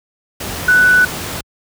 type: tone in noise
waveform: sine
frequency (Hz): 1487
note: F#6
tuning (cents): +8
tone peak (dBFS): -7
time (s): 0.68-1.05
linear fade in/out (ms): 5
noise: pink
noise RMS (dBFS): -24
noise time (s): 0.4-1.41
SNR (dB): +14
effects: high-pass 60 Hz 12 dB/octave